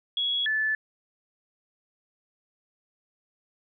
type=tone pair in turn; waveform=sine; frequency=3344 / 1742.5 Hz; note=G#7 / A6; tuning=+11 / -17 cents; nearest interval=major seventh; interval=1128 cents; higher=first; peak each=-24 / -23 dBFS; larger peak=second; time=0.17-0.46 / 0.46-0.75 s; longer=neither; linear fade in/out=2 ms; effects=none